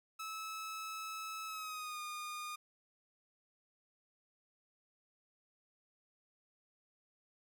sawtooth tone with pitch glide, 1300 to 1220 Hz, E6 to D#6, -24 to -34 cents, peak -38 dBFS, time 0.19-2.56 s, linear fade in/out 10 ms, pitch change -110 cents, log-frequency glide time 1.46-2 s, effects 12-bit

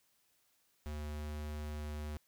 square tone, 75.1 Hz, D2, 39 cents sharp, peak -40 dBFS, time 0.86-2.17 s, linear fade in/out 0 ms, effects white hiss -74 dBFS RMS until 2.27 s

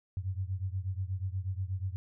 sine beating tone pair, 91.5 / 99.8 Hz, F#2 / G2, -19 / +32 cents, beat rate 8.3 Hz, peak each -34 / -36 dBFS, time 0.17-1.96 s, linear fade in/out 0 ms, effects none

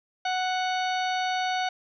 harmonic tone, 740 Hz, F#5, in tune, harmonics 1 / 2 / 3 / 4 / 5 / 6 / 8, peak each -26 / -33 / -36 / -38 / -38 / -40 / -45 dBFS, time 0.25-1.69 s, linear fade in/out 5 ms, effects none

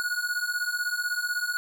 square beating tone pair, 1446 / 1462 Hz, F#6 / F#6, -40 / -21 cents, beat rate 16 Hz, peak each -31 / -30 dBFS, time 0-1.57 s, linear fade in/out 0 ms, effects none

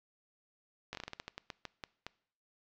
slowing click train, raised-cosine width 0.2 ms, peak -23 dBFS, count 14, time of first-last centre 0.93-2.066 s, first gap 19 ms, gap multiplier 1.23, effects noise-tail reverb RT60 0.6 s tail -22 dB re dry + low-pass 5000 Hz 12 dB/octave

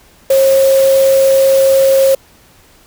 sine tone in noise, 539 Hz, C#5, 49 cents flat, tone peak -6 dBFS, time 0.3-2.15 s, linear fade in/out 5 ms, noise white, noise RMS -23 dBFS, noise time 0.3-2.15 s, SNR +14 dB, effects pink hiss -46 dBFS RMS until 2.86 s

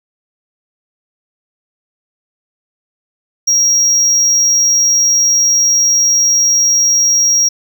triangle tone, 5640 Hz, F8, 16 cents sharp, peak -7 dBFS, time 3.47-7.49 s, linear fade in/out 10 ms, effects none

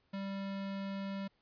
square tone, 196 Hz, G3, in tune, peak -38 dBFS, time 0.13-1.28 s, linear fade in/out 10 ms, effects pink hiss -75 dBFS RMS until 1.41 s + resampled to 11025 Hz

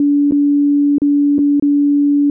sine tone with dropouts, 287.5 Hz, D4, 37 cents flat, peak -9 dBFS, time 0-2.3 s, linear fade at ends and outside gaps 2 ms, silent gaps 0.311-0.321 / 0.983-1.018 / 1.383-1.389 / 1.598-1.624 s, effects none

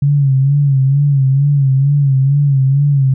sine tone with vibrato, 138.59 Hz, C#3, in tune, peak -8 dBFS, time 0.02-3.14 s, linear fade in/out 5 ms, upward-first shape sine, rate 2.2 Hz, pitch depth 75 cents each way, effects none

